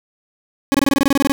40% pulse tone bursts, 277.2 Hz, C#4, in tune, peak -11 dBFS, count 13, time 0.72-1.32 s, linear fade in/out 0 ms, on 24 ms, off 24 ms, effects none

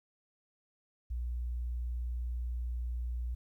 sine tone, 60.1 Hz, B1, 46 cents flat, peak -33 dBFS, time 1.1-3.35 s, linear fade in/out 10 ms, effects 12-bit

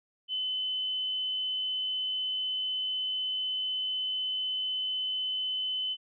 sine tone, 3032 Hz, F#7, 42 cents sharp, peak -29 dBFS, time 0.28-5.97 s, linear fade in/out 50 ms, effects none

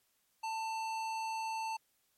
sine tone with hard clipping, 890 Hz, A5, 20 cents sharp, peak -37 dBFS, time 0.43-1.77 s, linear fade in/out 10 ms, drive 15 dB, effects white hiss -75 dBFS RMS until 2.17 s + MP3 64 kbps

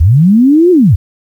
sine linear two-way sweep, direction up then down, 69.3 to 371.1 to 69.3 Hz, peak -3 dBFS, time 0-0.96 s, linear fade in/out 10 ms, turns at 0.71 s, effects 7-bit

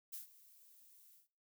violet noise with ADSR envelope, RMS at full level -45 dBFS, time 0.12-1.28 s, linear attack 15 ms, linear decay 130 ms, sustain -19 dB, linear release 130 ms, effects noise-tail reverb RT60 0.5 s tail -23 dB re dry

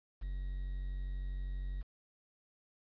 triangle tone with quantisation, 46.25 Hz, F#1, in tune, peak -34 dBFS, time 0.21-1.83 s, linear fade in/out 20 ms, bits 10, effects resampled to 11025 Hz

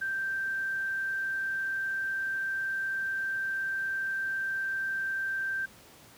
sine tone, 1568 Hz, G6, in tune, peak -29 dBFS, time 0.01-5.66 s, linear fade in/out 10 ms, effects pink hiss -54 dBFS RMS until 6.17 s + high-pass 80 Hz 12 dB/octave

